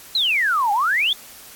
sine exponential two-way sweep, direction down then up, 4203 to 787 to 3567 Hz, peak -16 dBFS, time 0.15-1.13 s, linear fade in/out 2 ms, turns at 0.72 s, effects white hiss -42 dBFS RMS until 1.55 s + AAC 64 kbps

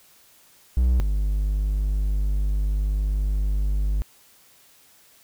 triangle tone pair in turn, 61.7 / 50.37 Hz, B1 / G1, -1 / +48 cents, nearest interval major third, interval 351 cents, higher first, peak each -14 / -18 dBFS, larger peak first, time 0.77-1 / 1-4.02 s, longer second, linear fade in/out 0 ms, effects white hiss -55 dBFS RMS until 5.23 s

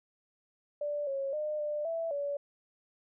sine tone with pitch steps, 586 / 547 / 606 / 596 / 661 / 571 Hz, D5 / C#5 / D#5 / D5 / E5 / D5, -4 / -23 / -46 / +25 / +5 / -49 cents, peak -31 dBFS, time 0.81-2.37 s, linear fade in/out 5 ms, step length 260 ms, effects none

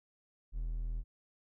triangle tone, 40.76 Hz, E1, 19 cents flat, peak -32 dBFS, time 0.52-1.04 s, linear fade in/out 50 ms, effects none

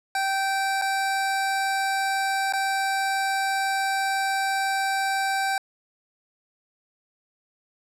25% pulse tone with dropouts, 778 Hz, G5, 13 cents flat, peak -19 dBFS, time 0.15-5.58 s, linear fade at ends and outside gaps 2 ms, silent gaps 0.815-0.82 / 2.525-2.535 s, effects low-pass 12000 Hz 12 dB/octave

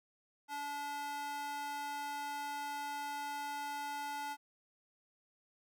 square tone with high-pass filter, 288.5 Hz, D4, 31 cents flat, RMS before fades -41 dBFS, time 0.48-4.37 s, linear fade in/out 50 ms, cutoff 830 Hz, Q 2.1, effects none

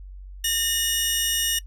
15% pulse tone pair together, 1821.9 / 2894 Hz, A#6 / F#7, -40 / -39 cents, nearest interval minor sixth, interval 801 cents, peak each -22 / -15 dBFS, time 0.44-1.59 s, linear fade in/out 5 ms, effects noise-tail reverb RT60 0.1 s tail -21 dB re dry + added 47 Hz sine -37 dBFS peak until 1.66 s

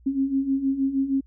sine beating tone pair, 266.3 / 272.7 Hz, C4 / C#4, +31 / -28 cents, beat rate 6.4 Hz, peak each -27 / -22 dBFS, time 0.06-1.21 s, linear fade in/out 10 ms, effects added 60 Hz sine -50 dBFS peak until 1.26 s

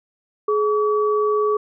sine tone pair together, 422.2 / 1140.9 Hz, G#4 / C#6, +29 / +50 cents, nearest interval octave + perfect fourth, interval 1721 cents, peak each -17 / -22 dBFS, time 0.48-1.57 s, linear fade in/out 5 ms, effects none

